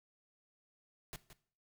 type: noise with echo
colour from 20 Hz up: pink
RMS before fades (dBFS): -45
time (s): 1.13-1.16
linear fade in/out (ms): 0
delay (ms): 170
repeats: 1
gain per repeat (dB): -11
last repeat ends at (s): 1.33
effects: noise-tail reverb RT60 0.5 s tail -17 dB re dry